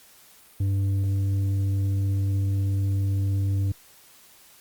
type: tone with tanh clipping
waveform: triangle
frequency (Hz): 98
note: G2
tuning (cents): 0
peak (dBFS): -22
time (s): 0.6-3.72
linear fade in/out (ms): 5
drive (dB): 10
effects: white hiss -53 dBFS RMS until 4.6 s + Opus 48 kbps